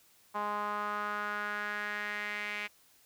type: tone with band-pass filter sweep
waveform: sawtooth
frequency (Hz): 207.7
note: G#3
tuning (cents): 0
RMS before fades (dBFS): -36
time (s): 0.34-2.68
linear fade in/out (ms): 20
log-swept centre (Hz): 1000 to 2300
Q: 3.8
effects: white hiss -64 dBFS RMS until 3.05 s